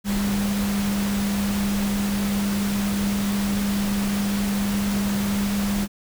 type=tone in noise; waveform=sine; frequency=201.4 Hz; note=G3; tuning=47 cents sharp; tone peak=-21 dBFS; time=0.04-5.88 s; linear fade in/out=50 ms; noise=pink; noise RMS=-30 dBFS; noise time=0.04-5.88 s; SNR=+6 dB; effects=none